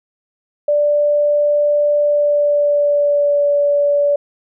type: tone with pitch glide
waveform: sine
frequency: 587.3 to 576.5 Hz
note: D5 to D5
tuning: 0 to -32 cents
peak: -11 dBFS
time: 0.68-4.16 s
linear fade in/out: 5 ms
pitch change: -32 cents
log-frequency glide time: 1.99-3.48 s
effects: none